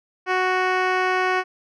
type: tone with low-pass filter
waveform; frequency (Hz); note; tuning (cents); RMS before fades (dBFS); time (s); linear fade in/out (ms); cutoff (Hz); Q
10% pulse; 370; F#4; 0; -21; 0.26-1.44; 50; 2800; 0.81
effects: none